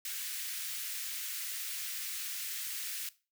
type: high-pass noise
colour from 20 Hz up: white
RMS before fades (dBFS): -39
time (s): 0.05-3.09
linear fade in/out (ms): 2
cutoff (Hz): 1600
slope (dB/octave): 24
effects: noise-tail reverb RT60 0.3 s tail -18 dB re dry